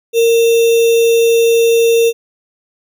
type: tone with sample-and-hold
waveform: sine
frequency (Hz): 462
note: A#4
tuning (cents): -16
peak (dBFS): -7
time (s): 0.13-2.13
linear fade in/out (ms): 50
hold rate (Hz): 3150
effects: none